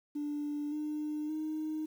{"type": "tone with pitch steps", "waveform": "sine", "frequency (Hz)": [293.7, 302, 310.4], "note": ["D4", "D4", "D#4"], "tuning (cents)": [0, 48, -4], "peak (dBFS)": -32, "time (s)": [0.15, 1.86], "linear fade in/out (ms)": 10, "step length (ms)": 570, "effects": ["tanh soft clip ceiling -30 dBFS", "10-bit"]}